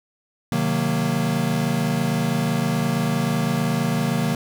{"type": "chord", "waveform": "square", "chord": "C half-diminished seventh", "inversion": "none", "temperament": "equal with one note detuned", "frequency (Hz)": [129.46, 155.56, 185, 233.1], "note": ["C3", "Eb3", "Gb3", "Bb3"], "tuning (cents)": [-18, 0, 0, 0], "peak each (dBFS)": [-28, -25, -27, -25], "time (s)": [0.52, 4.35], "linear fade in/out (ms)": 2, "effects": []}